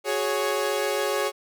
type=chord; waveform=sawtooth; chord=F# suspended second; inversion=none; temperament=equal with one note detuned; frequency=370 / 417.2 / 554.4 Hz; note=F#4 / G#4 / C#5; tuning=0 / +8 / 0 cents; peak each=-27 / -23 / -23 dBFS; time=0.04-1.32 s; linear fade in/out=50 ms; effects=none